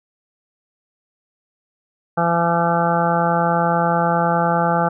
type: harmonic tone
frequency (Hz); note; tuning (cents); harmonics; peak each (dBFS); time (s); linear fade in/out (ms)
169.7; F3; -49; 1 / 2 / 3 / 4 / 5 / 7 / 8 / 9; -21 / -29 / -23 / -22 / -20 / -25 / -25 / -29; 2.17-4.89; 10
effects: none